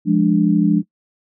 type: chord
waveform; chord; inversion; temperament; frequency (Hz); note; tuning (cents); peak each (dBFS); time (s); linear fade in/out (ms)
sine; D diminished; first; equal; 174.61 / 207.7 / 293.7; F3 / Ab3 / D4; 0 / 0 / 0; -16; 0.05-0.83; 50
effects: noise-tail reverb RT60 0.1 s tail -20 dB re dry